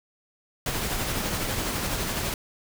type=noise with tremolo; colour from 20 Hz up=pink; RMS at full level=-27 dBFS; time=0.66-2.34 s; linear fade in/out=2 ms; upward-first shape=triangle; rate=12 Hz; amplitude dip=35%; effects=none